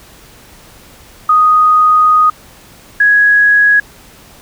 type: tone pair in turn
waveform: sine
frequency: 1244 / 1666.6 Hz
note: D#6 / G#6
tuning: -1 / +6 cents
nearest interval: perfect fourth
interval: 507 cents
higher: second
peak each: -5 dBFS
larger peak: neither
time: 1.29-2.3 / 3-3.8 s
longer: first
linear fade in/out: 5 ms
effects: pink hiss -40 dBFS RMS until 4.41 s